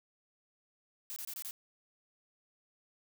blue noise bursts, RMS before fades -42 dBFS, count 5, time 1.1-1.51 s, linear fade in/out 0 ms, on 62 ms, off 25 ms, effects none

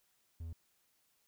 triangle tone, 82.41 Hz, E2, in tune, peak -39 dBFS, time 0.4-0.53 s, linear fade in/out 5 ms, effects white hiss -75 dBFS RMS until 1.27 s

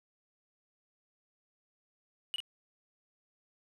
triangle tone with echo, 2921 Hz, F#7, 23 cents flat, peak -30 dBFS, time 2.34-2.36 s, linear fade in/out 0 ms, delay 43 ms, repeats 1, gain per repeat -6 dB, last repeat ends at 2.403 s, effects none

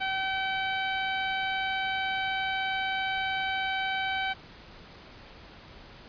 15% pulse tone, 767 Hz, G5, 38 cents flat, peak -21 dBFS, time 0-4.34 s, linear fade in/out 20 ms, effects pink hiss -49 dBFS RMS until 6.08 s + resampled to 11025 Hz

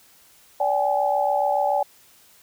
sine tone cluster, 578 / 775 / 842 Hz, D5 / G5 / G#5, -28 / -20 / +24 cents, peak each -23 dBFS, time 0.6-1.83 s, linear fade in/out 5 ms, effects white hiss -54 dBFS RMS until 2.42 s

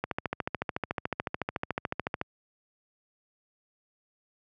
click train, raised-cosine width 0.5 ms, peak -14 dBFS, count 31, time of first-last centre 0.04-2.214 s, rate 13.8 Hz, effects high-pass 80 Hz 12 dB/octave

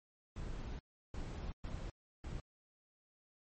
brown noise bursts at uneven times, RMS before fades -43 dBFS, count 4, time 0.36-0.79 / 1.14-1.52 / 1.64-1.9 / 2.24-2.4 s, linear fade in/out 2 ms, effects MP3 32 kbps

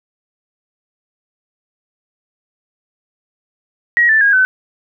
sine tone with pitch steps, 1900 / 1762.6 / 1635 / 1516.8 Hz, A#6 / A6 / G#6 / F#6, +33 / +3 / -28 / +43 cents, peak -8 dBFS, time 3.97-4.45 s, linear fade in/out 0 ms, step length 120 ms, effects none

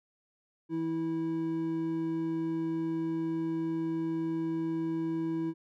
triangle tone pair together, 163.8 / 325.9 Hz, E3 / E4, -11 / -20 cents, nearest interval octave, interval 1191 cents, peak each -36 / -28 dBFS, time 0.69-5.54 s, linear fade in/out 50 ms, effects none

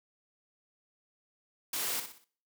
white noise with echo, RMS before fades -34 dBFS, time 1.73-2 s, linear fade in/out 5 ms, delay 61 ms, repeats 4, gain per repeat -8 dB, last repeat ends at 2.244 s, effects noise-tail reverb RT60 0.5 s tail -22 dB re dry + high-pass 200 Hz 12 dB/octave

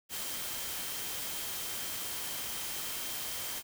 sine tone in noise, 3151 Hz, G7, 8 cents sharp, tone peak -48 dBFS, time 0.09-3.63 s, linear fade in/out 50 ms, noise white, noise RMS -38 dBFS, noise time 0.09-3.63 s, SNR -13 dB, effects none

